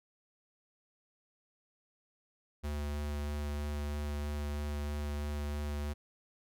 square tone with vibrato, 73.42 Hz, D2, in tune, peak -35 dBFS, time 2.63-5.94 s, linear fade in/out 20 ms, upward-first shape sine, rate 3.1 Hz, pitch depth 10 cents each way, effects none

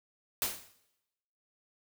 white noise with exponential decay, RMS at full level -28 dBFS, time 0.42-0.72 s, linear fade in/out 0 ms, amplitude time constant 64 ms, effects noise-tail reverb RT60 0.9 s tail -17 dB re dry

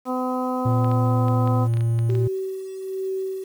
harmonic tone, 254.2 Hz, C4, 50 cents flat, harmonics 1 / 2 / 3 / 4 / 5, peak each -25 / -28 / -30 / -31 / -32 dBFS, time 0.05-1.68 s, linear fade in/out 50 ms
triangle tone with pitch glide, 116.54 to 115.67 Hz, A#2 to A#2, 0 to -13 cents, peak -16 dBFS, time 0.65-2.28 s, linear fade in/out 10 ms, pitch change -13 cents, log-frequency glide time 0.79-1.36 s
clicks, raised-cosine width 0.3 ms, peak -23 dBFS, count 10, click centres 0.845 / 0.915 / 1.283 / 1.475 / 1.738 / 1.771 / 1.808 / 1.99 / 2.101 / 2.152 s
sine tone with tremolo, 381.2 Hz, G4, 48 cents flat, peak -23 dBFS, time 2.09-3.44 s, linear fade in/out 5 ms, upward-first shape sine, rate 1.2 Hz, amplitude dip 60%
effects 8-bit

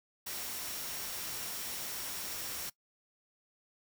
sine tone in noise, 5580 Hz, F8, 2 cents flat, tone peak -49 dBFS, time 0.26-2.7 s, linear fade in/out 10 ms, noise white, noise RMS -40 dBFS, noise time 0.26-2.7 s, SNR -12 dB, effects noise-tail reverb RT60 0.1 s tail -21 dB re dry

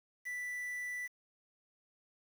triangle tone with quantisation, 1975.5 Hz, B6, in tune, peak -36 dBFS, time 0.25-1.08 s, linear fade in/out 20 ms, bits 9, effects none

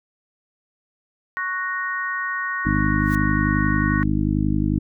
sine chord, F# major, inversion second, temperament equal, 1108.7 / 1480 / 1864.7 Hz, C#6 / F#6 / A#6, 0 / 0 / 0 cents, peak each -28 / -28 / -26 dBFS, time 1.37-4.03 s, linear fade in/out 0 ms
harmonic tone, 51.2 Hz, G#1, 24 cents flat, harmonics 1 / 2 / 3 / 4 / 5 / 6, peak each -25 / -25 / -25 / -25 / -25 / -25 dBFS, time 2.65-4.79 s, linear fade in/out 10 ms
white noise with exponential growth, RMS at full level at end -36 dBFS, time 2.98-3.15 s, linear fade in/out 0 ms, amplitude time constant 36 ms
effects none

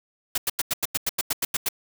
white noise bursts, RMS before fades -24 dBFS, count 12, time 0.35-1.688 s, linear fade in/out 5 ms, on 29 ms, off 90 ms, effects none

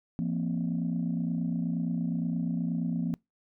sine chord, F suspended fourth, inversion none, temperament equal with one note detuned, 171.02 / 233.1 / 261.6 Hz, F3 / Bb3 / C4, -36 / 0 / 0 cents, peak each -29 / -31 / -34 dBFS, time 0.19-3.14 s, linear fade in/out 0 ms, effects noise-tail reverb RT60 0.2 s tail -26 dB re dry + tanh soft clip ceiling -21 dBFS

